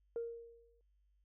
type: tone with exponential decay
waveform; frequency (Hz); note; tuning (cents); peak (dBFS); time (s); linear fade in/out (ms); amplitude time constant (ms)
sine; 465.7; A#4; -2; -34; 0.16-0.81; 1; 140
effects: tanh soft clip ceiling -32 dBFS + added 50 Hz sine -70 dBFS peak until 1.24 s